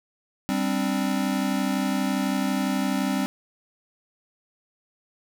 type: chord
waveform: square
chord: G suspended fourth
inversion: none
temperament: equal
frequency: 196 / 261.6 / 293.7 Hz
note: G3 / C4 / D4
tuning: 0 / 0 / 0 cents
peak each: -27 / -27 / -31 dBFS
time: 0.49-3.26 s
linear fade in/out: 0 ms
effects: none